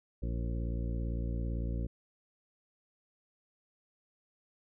harmonic tone with a mistuned harmonic, 57.8 Hz, A#1, 14 cents flat, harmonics 1 / 2 / 3 / 4 / 5 / 6 / 8 / 9, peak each -33 / -39 / -43 / -45 / -47 / -49 / -51 / -52 dBFS, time 0.22-1.87 s, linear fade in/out 10 ms, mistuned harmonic 9, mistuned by +68 cents, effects none

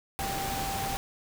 sine tone in noise, 784 Hz, G5, in tune, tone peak -33 dBFS, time 0.19-0.97 s, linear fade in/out 0 ms, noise pink, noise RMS -34 dBFS, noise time 0.19-0.97 s, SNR -2 dB, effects none

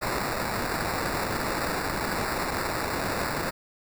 white noise with sample-and-hold, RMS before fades -29 dBFS, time 0.01-3.51 s, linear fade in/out 20 ms, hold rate 3150 Hz, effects none

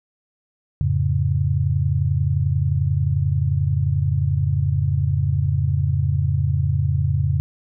sine chord, F augmented, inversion none, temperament equal with one note detuned, 87.31 / 107.18 / 138.59 Hz, F2 / A2 / C#3, 0 / -45 / 0 cents, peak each -21 / -23 / -20 dBFS, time 0.81-7.4 s, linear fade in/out 0 ms, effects none

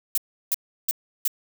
violet noise bursts, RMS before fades -22 dBFS, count 4, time 0.15-1.278 s, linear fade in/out 2 ms, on 27 ms, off 340 ms, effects none

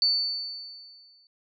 sine tone with exponential decay, 4500 Hz, C#8, 25 cents sharp, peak -18 dBFS, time 0.02-1.27 s, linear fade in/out 1 ms, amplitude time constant 270 ms, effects none

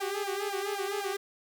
sawtooth tone with flanger, 399.3 Hz, G4, 32 cents sharp, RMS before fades -33 dBFS, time 0-1.17 s, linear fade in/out 10 ms, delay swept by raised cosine 1.2 to 7 ms, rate 3.9 Hz, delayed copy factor +0.8, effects none

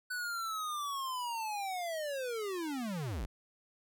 square linear sweep, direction down, 1500 to 36.96 Hz, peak -36 dBFS, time 0.1-3.26 s, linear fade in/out 10 ms, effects none

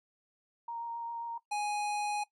sine tone with vibrato, 932.3 Hz, A#5, in tune, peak -36 dBFS, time 0.68-1.38 s, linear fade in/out 5 ms, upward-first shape triangle, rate 7.5 Hz, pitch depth 13 cents each way
square tone, 830.6 Hz, G#5, in tune, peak -32 dBFS, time 1.51-2.24 s, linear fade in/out 10 ms
effects noise-tail reverb RT60 0.1 s tail -17 dB re dry + resampled to 24000 Hz

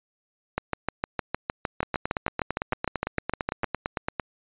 two click trains, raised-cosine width 0.5 ms, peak -10 / -11 dBFS, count 21 / 22, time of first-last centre 0.58-3.643 / 1.83-4.198 s, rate 6.53 / 8.87 Hz, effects resampled to 8000 Hz

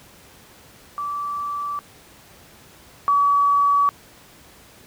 sine tone pair in turn, 1160 / 1138.8 Hz, D6 / C#6, -22 / +46 cents, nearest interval unison, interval 32 cents, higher first, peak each -24 / -14 dBFS, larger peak second, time 0.98-1.79 / 3.08-3.89 s, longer neither, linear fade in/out 0 ms, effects pink hiss -48 dBFS RMS until 4.86 s + high-pass 60 Hz 12 dB/octave

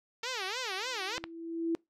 5% pulse tone with vibrato, 439.6 Hz, A4, 2 cents flat, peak -22 dBFS, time 0.23-1.18 s, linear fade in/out 5 ms, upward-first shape sine, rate 3.4 Hz, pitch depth 290 cents each way
sine tone with exponential growth, 331.6 Hz, E4, 10 cents sharp, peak -26 dBFS, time 0.73-1.75 s, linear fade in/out 0 ms, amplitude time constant 220 ms
clicks, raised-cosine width 0.3 ms, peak -19 dBFS, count 2, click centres 1.18 / 1.24 s
effects noise-tail reverb RT60 0.2 s tail -25 dB re dry + low-pass 7000 Hz 12 dB/octave

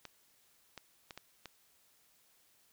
clicks, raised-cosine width 0.2 ms, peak -28 dBFS, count 5, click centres 0.053 / 0.777 / 1.108 / 1.176 / 1.457 s, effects white hiss -69 dBFS RMS until 2.72 s

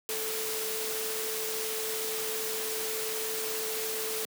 sine tone in noise, 440 Hz, A4, in tune, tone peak -36 dBFS, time 0.09-4.25 s, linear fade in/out 0 ms, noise white, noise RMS -34 dBFS, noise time 0.09-4.25 s, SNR -5 dB, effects high-pass 200 Hz 12 dB/octave

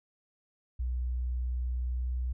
sine tone with pitch glide, 61.74 to 62.24 Hz, B1 to B1, 0 to +14 cents, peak -29 dBFS, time 0.79-2.33 s, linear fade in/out 10 ms, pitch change +14 cents, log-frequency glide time 1.85-2.12 s, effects none

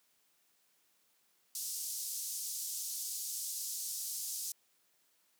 pink band-pass noise, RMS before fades -40 dBFS, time 1.55-4.52 s, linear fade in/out 2 ms, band 5400 to 15000 Hz, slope 24 dB/octave, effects white hiss -73 dBFS RMS until 5.39 s + high-pass 150 Hz 12 dB/octave

